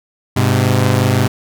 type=tone pair together; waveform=sawtooth; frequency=102.2 / 127.99 Hz; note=G#2 / C3; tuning=-27 / -38 cents; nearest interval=major third; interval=389 cents; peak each=-10 dBFS; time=0.36-1.28 s; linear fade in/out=10 ms; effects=none